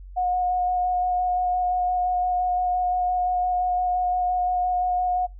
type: tone with vibrato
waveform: sine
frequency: 724 Hz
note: F#5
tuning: 38 cents flat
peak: -20 dBFS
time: 0.16-5.27 s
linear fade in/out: 20 ms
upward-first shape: square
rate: 5.8 Hz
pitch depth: 9 cents each way
effects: noise-tail reverb RT60 0.2 s tail -25 dB re dry + added 46 Hz sine -38 dBFS peak until 5.39 s